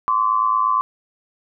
sine tone pair together, 1037.4 / 1146 Hz, C6 / D6, -15 / -43 cents, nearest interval major second, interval 172 cents, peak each -18 dBFS, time 0.08-0.81 s, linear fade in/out 0 ms, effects none

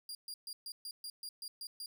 sawtooth tone bursts, 4807 Hz, D8, 39 cents sharp, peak -39 dBFS, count 10, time 0.09-1.86 s, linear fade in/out 2 ms, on 60 ms, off 130 ms, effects none

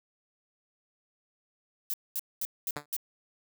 violet noise bursts, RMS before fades -32 dBFS, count 5, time 1.9-2.965 s, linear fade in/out 0 ms, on 37 ms, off 220 ms
5% pulse tone with exponential decay, 146.83 Hz, D3, in tune, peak -20 dBFS, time 2.76-2.86 s, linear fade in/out 5 ms, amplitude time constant 21 ms
effects none

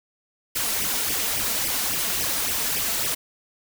white noise with flanger, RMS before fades -25 dBFS, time 0.55-3.15 s, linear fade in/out 10 ms, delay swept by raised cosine 0.35 to 4.55 ms, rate 3.6 Hz, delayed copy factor +0.85, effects none

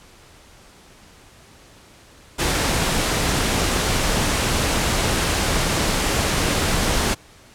pink noise, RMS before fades -20 dBFS, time 2.38-7.15 s, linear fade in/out 20 ms, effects pink hiss -48 dBFS RMS until 7.54 s + low-pass 10000 Hz 12 dB/octave

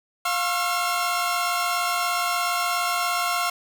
sawtooth tone cluster, 705 / 1081 / 1353 Hz, F5 / C#6 / E6, +16 / -44 / +45 cents, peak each -23 dBFS, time 0.25-3.5 s, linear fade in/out 5 ms, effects none

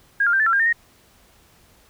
sine tone with pitch steps, 1627 / 1403 / 1573 / 1752 / 1359 / 1606 / 1813 / 1866 Hz, G#6 / F6 / G6 / A6 / F6 / G6 / A#6 / A#6, -36 / +8 / +6 / -8 / -48 / +41 / -49 / +1 cents, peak -15 dBFS, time 0.2-0.728 s, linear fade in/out 5 ms, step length 66 ms, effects pink hiss -55 dBFS RMS until 1.89 s

